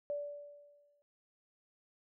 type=tone with exponential decay; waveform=sine; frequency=580 Hz; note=D5; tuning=22 cents flat; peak=-33 dBFS; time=0.1-1.02 s; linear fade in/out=0 ms; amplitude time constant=200 ms; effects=none